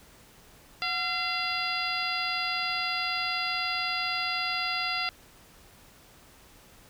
harmonic tone with a mistuned harmonic, 686 Hz, F5, 31 cents flat, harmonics 1 / 2 / 3 / 4 / 5 / 6 / 7, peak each -37 / -34 / -34 / -34 / -38 / -38 / -34 dBFS, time 0.82-5.09 s, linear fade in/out 0 ms, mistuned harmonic 1, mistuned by +120 cents, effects pink hiss -55 dBFS RMS until 6.89 s

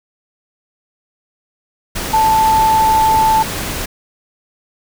sine tone in noise, 880 Hz, A5, in tune, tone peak -9 dBFS, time 2.13-3.43 s, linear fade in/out 10 ms, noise pink, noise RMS -22 dBFS, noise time 1.95-3.86 s, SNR +10 dB, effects none

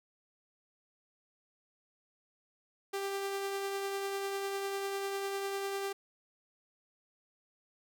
sawtooth tone with tremolo, 394.3 Hz, G4, 10 cents sharp, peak -29 dBFS, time 2.93-5.93 s, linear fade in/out 10 ms, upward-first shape triangle, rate 10 Hz, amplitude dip 30%, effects none

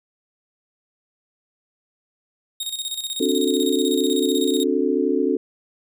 sawtooth tone with tremolo, 3729 Hz, A#7, in tune, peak -21 dBFS, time 2.6-4.64 s, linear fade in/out 5 ms, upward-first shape square, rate 16 Hz, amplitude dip 65%
sine chord, D dominant seventh, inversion third, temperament just, 264.3 / 293.7 / 367.1 / 440.5 Hz, C4 / D4 / F#4 / A4, +18 / 0 / -14 / +2 cents, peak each -23 dBFS, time 3.2-5.37 s, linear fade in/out 5 ms
effects none

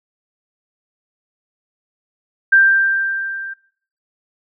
sine tone with level ramp, 1578 Hz, G6, 11 cents sharp, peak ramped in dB -6 to -26 dBFS, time 2.52-3.54 s, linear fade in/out 10 ms, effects noise-tail reverb RT60 0.5 s tail -19 dB re dry

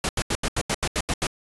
pink noise bursts, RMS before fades -24 dBFS, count 10, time 0.04-1.269 s, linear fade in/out 2 ms, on 50 ms, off 81 ms, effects resampled to 24000 Hz

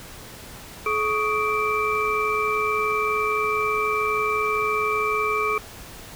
sine tone cluster, 429 / 1122 / 1242 / 2337 Hz, A4 / C#6 / D#6 / D7, -44 / +21 / -3 / -9 cents, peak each -26 dBFS, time 0.86-5.58 s, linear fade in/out 2 ms, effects pink hiss -41 dBFS RMS until 6.15 s

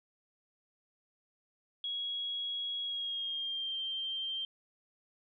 sine tone with pitch glide, 3320 to 3154 Hz, G#7 to G7, -1 to +10 cents, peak -34 dBFS, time 1.84-4.45 s, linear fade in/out 2 ms, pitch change -89 cents, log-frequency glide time 2.83-3.77 s, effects none

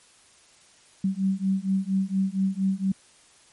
sine beating tone pair, 190 / 194.3 Hz, F#3 / G3, +46 / -15 cents, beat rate 4.3 Hz, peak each -25 dBFS, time 1.04-2.92 s, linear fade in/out 5 ms, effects white hiss -56 dBFS RMS until 3.52 s + MP3 48 kbps

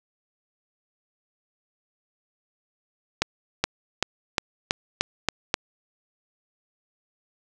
accelerating click train, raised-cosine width 0.2 ms, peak -3 dBFS, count 8, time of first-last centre 3.22-5.541 s, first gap 420 ms, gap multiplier 0.92, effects none

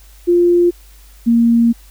sine tone pair in turn, 349.2 / 233.1 Hz, F4 / A#3, 0 / 0 cents, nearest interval perfect fifth, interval 700 cents, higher first, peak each -8 dBFS, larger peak neither, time 0.27-0.71 / 1.26-1.73 s, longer second, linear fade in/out 20 ms, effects added 50 Hz sine -40 dBFS peak until 1.9 s + white hiss -48 dBFS RMS until 1.9 s

